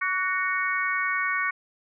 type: harmonic tone with a mistuned harmonic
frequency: 370 Hz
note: F#4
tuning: in tune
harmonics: 3 / 4 / 5 / 6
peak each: -29 / -29 / -29 / -29 dBFS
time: 0.01-1.51 s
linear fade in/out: 10 ms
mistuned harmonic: 3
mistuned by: +31 cents
effects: none